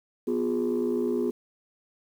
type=chord; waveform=sine; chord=F diminished; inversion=second; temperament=equal with one note detuned; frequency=246.9 / 355.7 / 415.3 Hz; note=Cb4 / F4 / Ab4; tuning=0 / +32 / 0 cents; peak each=-27 dBFS; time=0.27-1.31 s; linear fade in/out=10 ms; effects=tanh soft clip ceiling -19 dBFS + 9-bit